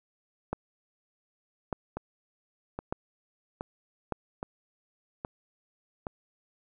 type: two click trains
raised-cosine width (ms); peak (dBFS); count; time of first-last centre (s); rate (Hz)
1; -16 / -20; 4 / 6; 0.53-4.123 / 1.97-6.068; 0.835 / 1.22
effects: none